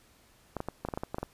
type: clicks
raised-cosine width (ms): 1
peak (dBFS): -19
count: 11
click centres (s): 0.567 / 0.604 / 0.686 / 0.85 / 0.887 / 0.938 / 0.975 / 1.035 / 1.145 / 1.184 / 1.23
effects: pink hiss -62 dBFS RMS until 1.33 s + resampled to 32000 Hz